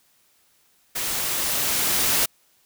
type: noise with level ramp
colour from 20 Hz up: white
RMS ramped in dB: -27 to -20 dBFS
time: 0.95-2.26 s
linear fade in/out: 10 ms
effects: white hiss -62 dBFS RMS until 2.65 s